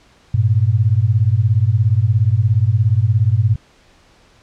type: beating tone pair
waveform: sine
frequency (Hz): 100.1 / 117.1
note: G2 / A#2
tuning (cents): +37 / +8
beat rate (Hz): 17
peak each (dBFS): -14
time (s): 0.34-3.56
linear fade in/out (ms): 5
effects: pink hiss -51 dBFS RMS until 4.42 s + low-pass 6000 Hz 12 dB/octave